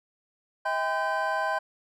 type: tone cluster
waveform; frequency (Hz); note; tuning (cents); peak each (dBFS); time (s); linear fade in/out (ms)
triangle; 640 / 800 / 1019 / 1546; D#5 / G5 / C6 / G6; +49 / +35 / -46 / -24; -29; 0.65-1.59; 10
effects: none